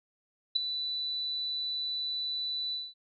sine tone with ADSR envelope, 3976 Hz, B7, 11 cents sharp, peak -20 dBFS, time 0.55-2.94 s, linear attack 12 ms, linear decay 8 ms, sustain -11 dB, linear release 210 ms, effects none

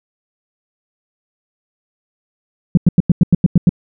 sine tone bursts, 174.61 Hz, F3, in tune, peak -3 dBFS, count 9, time 2.75-3.693 s, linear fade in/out 2 ms, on 23 ms, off 92 ms, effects tanh soft clip ceiling -1 dBFS

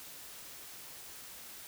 silence, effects white hiss -49 dBFS RMS until 1.67 s

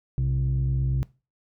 sine tone pair together, 61.74 / 130.82 Hz, B1 / C3, 0 / 0 cents, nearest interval octave + minor second, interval 1300 cents, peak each -24 / -21 dBFS, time 0.18-1.03 s, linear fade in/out 0 ms, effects noise-tail reverb RT60 0.3 s tail -22 dB re dry + tanh soft clip ceiling -18 dBFS

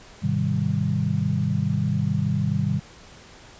sine chord, Ab major seventh, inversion none, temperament equal with one note detuned, 103.83 / 128.64 / 155.56 / 196 Hz, Ab2 / C3 / Eb3 / G3, 0 / -29 / 0 / 0 cents, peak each -27 / -26 / -25 / -26 dBFS, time 0.22-2.8 s, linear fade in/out 20 ms, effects pink hiss -47 dBFS RMS until 3.59 s + resampled to 16000 Hz

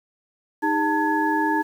sine tone cluster, 311.4 / 404.4 / 894 / 1685 Hz, D#4 / G#4 / A5 / G#6, +2 / -46 / +27 / +25 cents, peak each -23 / -30 / -22 / -26 dBFS, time 0.62-1.63 s, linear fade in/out 20 ms, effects 8-bit

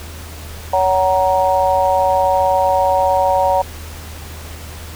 harmonic tone, 187.3 Hz, F#3, 21 cents sharp, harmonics 3 / 4 / 5, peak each -16 / -16 / -16 dBFS, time 0.73-3.62 s, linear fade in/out 5 ms, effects added 79 Hz sine -31 dBFS peak until 4.95 s + pink hiss -35 dBFS RMS until 4.95 s

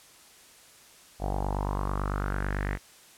sawtooth tone with low-pass filter sweep, 49 Hz, G1, in tune, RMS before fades -30 dBFS, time 1.19-2.79 s, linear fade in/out 50 ms, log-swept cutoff 720 to 2000 Hz, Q 4.7, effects white hiss -54 dBFS RMS until 3.17 s + low-pass 11000 Hz 12 dB/octave

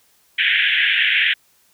pink band-pass noise, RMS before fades -17 dBFS, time 0.38-1.34 s, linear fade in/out 10 ms, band 1600 to 3400 Hz, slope 96 dB/octave, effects white hiss -58 dBFS RMS until 1.73 s

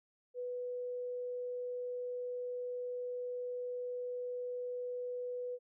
sine tone, 493.9 Hz, B4, in tune, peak -37 dBFS, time 0.34-5.59 s, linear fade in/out 50 ms, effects none

